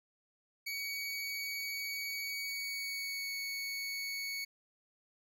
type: tone with pitch glide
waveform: 25% pulse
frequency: 2253 to 2223 Hz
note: C#7 to C#7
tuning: +28 to +4 cents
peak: -33 dBFS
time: 0.66-4.45 s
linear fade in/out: 10 ms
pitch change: -24 cents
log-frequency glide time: 2.29-3.32 s
effects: none